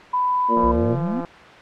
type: tone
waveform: sine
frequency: 996 Hz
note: B5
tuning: 14 cents sharp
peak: -17 dBFS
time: 0.13-0.72 s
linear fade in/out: 10 ms
type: harmonic tone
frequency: 116.54 Hz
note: A#2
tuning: in tune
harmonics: 2 / 3 / 4 / 5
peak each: -22 / -24 / -25 / -26 dBFS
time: 0.48-0.97 s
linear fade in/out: 50 ms
type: click train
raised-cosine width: 1 ms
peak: -17 dBFS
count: 117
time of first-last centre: 0.57-1.248 s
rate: 171 Hz
type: exponential sweep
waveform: triangle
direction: up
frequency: 51.91 to 276 Hz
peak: -20 dBFS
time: 0.63-1.21 s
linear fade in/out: 10 ms
effects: white hiss -41 dBFS RMS until 1.61 s + low-pass 2000 Hz 12 dB/octave